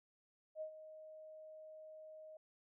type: tone with ADSR envelope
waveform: sine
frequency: 625 Hz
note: D#5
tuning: 8 cents sharp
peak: -40 dBFS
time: 0.55-2.37 s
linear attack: 62 ms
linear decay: 91 ms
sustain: -12 dB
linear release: 3 ms
effects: none